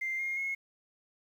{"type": "tone with pitch steps", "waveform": "sine", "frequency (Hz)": [2093, 2131, 2169], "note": ["C7", "C7", "C#7"], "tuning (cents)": [0, 31, -38], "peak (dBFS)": -30, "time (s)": [0.01, 0.55], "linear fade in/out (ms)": 10, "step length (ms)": 180, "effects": ["tanh soft clip ceiling -27 dBFS", "10-bit"]}